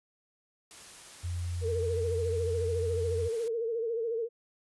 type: noise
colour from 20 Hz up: white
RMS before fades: -49 dBFS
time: 0.71-3.48 s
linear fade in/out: 0 ms
type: tone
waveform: sine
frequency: 87.31 Hz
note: F2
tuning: in tune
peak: -31 dBFS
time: 1.23-3.29 s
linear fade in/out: 20 ms
type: tone with vibrato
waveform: sine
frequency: 458.5 Hz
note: A#4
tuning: 29 cents flat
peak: -29 dBFS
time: 1.61-4.29 s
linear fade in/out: 50 ms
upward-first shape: sine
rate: 14 Hz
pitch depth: 68 cents each way
effects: resampled to 24000 Hz